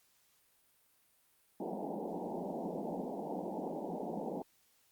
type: band-pass noise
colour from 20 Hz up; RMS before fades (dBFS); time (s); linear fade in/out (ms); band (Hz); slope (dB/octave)
pink; -40; 1.6-4.42; 2; 170 to 900; 96
effects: white hiss -71 dBFS RMS until 4.91 s + Opus 48 kbps